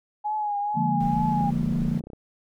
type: tone with vibrato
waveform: sine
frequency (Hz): 834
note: G#5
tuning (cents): +7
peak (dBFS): -24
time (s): 0.24-1.51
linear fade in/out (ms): 20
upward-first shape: triangle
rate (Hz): 2.2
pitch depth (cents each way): 54
type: chord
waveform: sine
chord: Bb dominant seventh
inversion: first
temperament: equal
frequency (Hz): 146.83 / 174.61 / 207.7 / 233.1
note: D3 / F3 / Ab3 / Bb3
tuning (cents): 0 / 0 / 0 / 0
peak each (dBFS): -28 / -27 / -31 / -27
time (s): 0.74-2.02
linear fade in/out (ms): 50
type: noise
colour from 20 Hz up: brown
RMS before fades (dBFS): -36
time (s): 1-2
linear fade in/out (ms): 5
type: click train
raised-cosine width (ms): 2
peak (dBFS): -27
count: 24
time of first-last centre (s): 1.41-2.133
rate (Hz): 31.8
effects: none